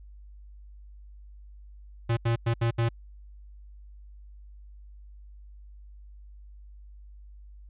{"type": "tone bursts at uneven times", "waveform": "square", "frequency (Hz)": 116.2, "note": "A#2", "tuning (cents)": -5, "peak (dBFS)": -23, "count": 5, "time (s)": [[2.09, 2.17], [2.25, 2.36], [2.46, 2.54], [2.61, 2.71], [2.78, 2.89]], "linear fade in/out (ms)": 10, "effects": ["added 50 Hz sine -45 dBFS peak until 7.69 s", "resampled to 8000 Hz"]}